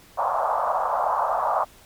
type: band-pass noise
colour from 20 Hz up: pink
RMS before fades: -23 dBFS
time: 0.17-1.65 s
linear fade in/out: 20 ms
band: 620 to 1200 Hz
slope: 48 dB/octave
effects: pink hiss -51 dBFS RMS until 1.85 s + MP3 96 kbps